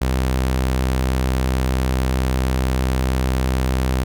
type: tone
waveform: sawtooth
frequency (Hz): 64.5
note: C2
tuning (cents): -24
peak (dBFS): -13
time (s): 0.01-4.04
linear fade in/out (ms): 10
effects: none